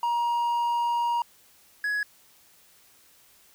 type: tone pair in turn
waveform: triangle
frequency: 947 / 1677.2 Hz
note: A#5 / G#6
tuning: +27 / +17 cents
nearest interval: minor seventh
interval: 990 cents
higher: second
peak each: -21 / -23 dBFS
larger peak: first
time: 0.03-1.22 / 1.84-2.03 s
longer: first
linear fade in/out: 2 ms
effects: white hiss -58 dBFS RMS until 3.54 s